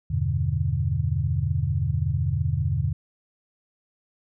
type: chord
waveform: sine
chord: E minor seventh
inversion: none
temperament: equal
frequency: 82.41 / 98 / 123.47 / 146.83 Hz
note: E2 / G2 / B2 / D3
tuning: 0 / 0 / 0 / 0 cents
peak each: -27 dBFS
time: 0.1-2.93 s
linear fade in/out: 10 ms
effects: none